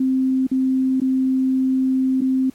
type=tone with dropouts; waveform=sine; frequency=261.6 Hz; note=C4; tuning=in tune; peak=-15 dBFS; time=0-2.5 s; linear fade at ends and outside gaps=5 ms; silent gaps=0.469-0.514 / 1.002-1.016 / 2.209-2.216 s; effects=pink hiss -53 dBFS RMS until 2.54 s + MP3 64 kbps